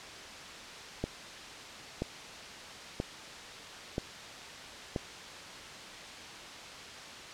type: click train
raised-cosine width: 2 ms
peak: -18 dBFS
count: 5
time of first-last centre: 1.04-4.962 s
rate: 1.02 Hz
effects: white hiss -45 dBFS RMS until 7.33 s + low-pass 5000 Hz 12 dB/octave